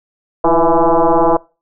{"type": "tone with frequency modulation", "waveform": "sine", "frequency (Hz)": 174.61, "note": "F3", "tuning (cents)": 0, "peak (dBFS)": -8, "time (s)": [0.44, 1.37], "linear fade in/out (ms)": 5, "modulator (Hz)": 166, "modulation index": 5.4, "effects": ["noise-tail reverb RT60 0.3 s tail -23 dB re dry"]}